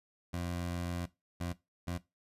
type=tone bursts at uneven times; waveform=20% pulse; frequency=87.31 Hz; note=F2; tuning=in tune; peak=-30 dBFS; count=3; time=0.33-1.06 / 1.4-1.53 / 1.87-1.98 s; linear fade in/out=10 ms; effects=noise-tail reverb RT60 0.2 s tail -17 dB re dry + resampled to 32000 Hz